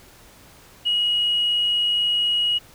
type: tone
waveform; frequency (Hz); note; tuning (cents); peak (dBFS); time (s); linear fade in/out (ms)
sine; 2899; F#7; -36; -17; 0.85-2.59; 20
effects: tanh soft clip ceiling -13 dBFS + pink hiss -49 dBFS RMS until 2.74 s